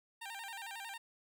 15% pulse tone with vibrato, 852 Hz, G#5, 44 cents sharp, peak -37 dBFS, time 0.21-0.98 s, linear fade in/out 10 ms, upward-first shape square, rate 11 Hz, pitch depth 130 cents each way, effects none

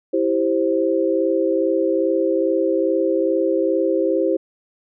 sine chord, C major, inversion first, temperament equal with one note detuned, 329.6 / 392 / 526.9 Hz, E4 / G4 / C5, 0 / 0 / +12 cents, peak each -20 / -21 / -20 dBFS, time 0.13-4.37 s, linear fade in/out 10 ms, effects none

